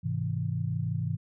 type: chord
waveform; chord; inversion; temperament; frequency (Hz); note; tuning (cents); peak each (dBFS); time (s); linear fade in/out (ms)
sine; Ab augmented; none; just; 103.83 / 129.78 / 162.23; Ab2 / C3 / E3; 0 / -14 / -27; -32; 0.03-1.17; 20
effects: none

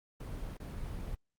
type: noise with dropouts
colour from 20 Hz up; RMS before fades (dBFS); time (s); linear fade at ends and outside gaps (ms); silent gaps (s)
brown; -40; 0.2-1.15; 5; 0.571-0.6
effects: Opus 24 kbps

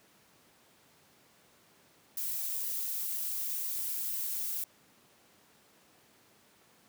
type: noise with flanger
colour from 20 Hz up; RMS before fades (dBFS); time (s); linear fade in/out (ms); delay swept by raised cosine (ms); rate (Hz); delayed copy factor
violet; -35; 2.17-4.64; 2; 1 to 6.5; 2; +0.65
effects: pink hiss -63 dBFS RMS until 6.88 s + high-pass 150 Hz 12 dB/octave

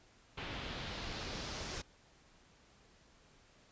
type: noise with low-pass filter sweep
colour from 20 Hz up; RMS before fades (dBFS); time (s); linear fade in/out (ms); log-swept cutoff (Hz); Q
pink; -43; 0.37-1.82; 10; 3000 to 6300; 1.7
effects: pink hiss -65 dBFS RMS until 3.71 s + resampled to 16000 Hz

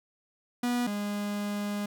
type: tone pair in turn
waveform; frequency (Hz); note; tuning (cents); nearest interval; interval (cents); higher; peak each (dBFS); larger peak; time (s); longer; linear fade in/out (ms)
45% pulse; 243.6 / 205.4; B3 / G#3; -24 / -19; minor third; 295; first; -26 / -30; first; 0.63-0.87 / 0.87-1.86; second; 5
effects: none

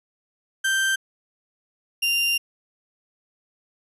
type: tone pair in turn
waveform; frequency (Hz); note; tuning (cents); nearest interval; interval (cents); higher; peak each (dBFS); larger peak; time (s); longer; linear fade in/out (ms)
35% pulse; 1566 / 2784; G6 / F7; -2 / -6; minor seventh; 996; second; -18; neither; 0.64-0.96 / 2.02-2.38; second; 10
effects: resampled to 32000 Hz

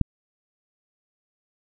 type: click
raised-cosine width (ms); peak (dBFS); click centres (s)
5; -6; 0.013
effects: none

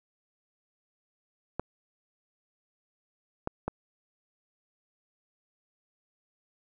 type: clicks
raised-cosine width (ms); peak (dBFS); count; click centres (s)
1; -16; 3; 1.596 / 3.474 / 3.68
effects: none

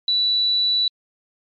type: tone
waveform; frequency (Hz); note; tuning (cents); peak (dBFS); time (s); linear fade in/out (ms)
sine; 3951; B7; 0; -16; 0.08-0.88; 2
effects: MP3 64 kbps

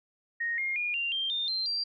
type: tone with pitch steps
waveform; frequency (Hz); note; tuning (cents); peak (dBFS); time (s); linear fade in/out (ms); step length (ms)
sine; 1864.7 / 2130 / 2432 / 2778 / 3172 / 3623 / 4138 / 4726; A#6 / C7 / D#7 / F7 / G7 / A7 / C8 / D8; 0 / +30 / -40 / -10 / +20 / +50 / -20 / +10; -28; 0.4-1.84; 10; 180
effects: none

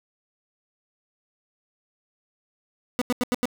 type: tone bursts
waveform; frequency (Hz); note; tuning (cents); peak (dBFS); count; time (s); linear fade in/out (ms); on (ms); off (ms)
30% pulse; 246.9; B3; 0; -18; 5; 2.99-3.455; 0; 25; 85
effects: none

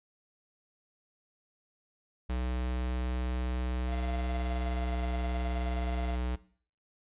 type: tone with pitch glide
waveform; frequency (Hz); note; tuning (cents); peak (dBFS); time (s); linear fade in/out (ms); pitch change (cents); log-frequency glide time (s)
square; 62.2 to 61.7; B1 to B1; +13 to -1; -31; 2.29-6.36; 10; -14; 4.12-5.03
type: tone with tremolo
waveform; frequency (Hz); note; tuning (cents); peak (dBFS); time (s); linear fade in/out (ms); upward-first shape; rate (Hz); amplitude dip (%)
45% pulse; 688; F5; -26; -39; 3.87-6.18; 50; square; 19; 50
effects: noise-tail reverb RT60 0.5 s tail -18 dB re dry + resampled to 8000 Hz

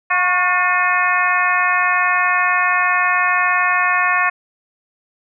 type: harmonic tone with a mistuned harmonic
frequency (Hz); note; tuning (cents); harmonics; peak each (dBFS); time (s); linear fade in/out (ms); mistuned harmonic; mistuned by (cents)
359.1; F4; +48; 2 / 3 / 4 / 5 / 6 / 7; -23 / -18 / -22 / -18 / -24 / -22; 0.1-4.3; 10; 3; +41
effects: none

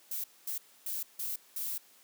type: noise bursts at uneven times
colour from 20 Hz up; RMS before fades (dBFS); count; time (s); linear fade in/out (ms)
violet; -36; 5; 0.11-0.24 / 0.47-0.58 / 0.86-1.03 / 1.19-1.36 / 1.56-1.78; 5
effects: white hiss -61 dBFS RMS until 2.03 s + high-pass 200 Hz 12 dB/octave

